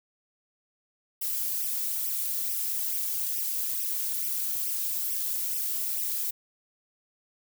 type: noise with flanger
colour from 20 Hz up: violet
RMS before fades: -30 dBFS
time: 1.21-6.31 s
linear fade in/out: 10 ms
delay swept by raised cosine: 0.35 to 3.15 ms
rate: 2.3 Hz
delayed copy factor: +0.9
effects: none